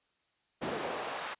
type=noise with high-pass filter sweep; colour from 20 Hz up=brown; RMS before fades=-37 dBFS; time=0.61-1.35 s; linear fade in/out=20 ms; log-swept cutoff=330 to 1100 Hz; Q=1.2; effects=white hiss -75 dBFS RMS until 1.39 s + resampled to 8000 Hz